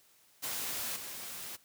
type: noise with level steps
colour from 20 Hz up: white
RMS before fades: -37 / -43 dBFS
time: 0.42-1.57 s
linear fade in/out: 20 ms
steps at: 0.96 s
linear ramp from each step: 2 ms
effects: white hiss -65 dBFS RMS until 1.64 s + high-pass 80 Hz 12 dB/octave